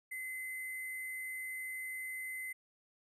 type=tone with sample-and-hold; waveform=sine; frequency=2048 Hz; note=C7; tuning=38 cents flat; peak=-39 dBFS; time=0.11-2.53 s; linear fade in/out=10 ms; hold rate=11025 Hz; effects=resampled to 32000 Hz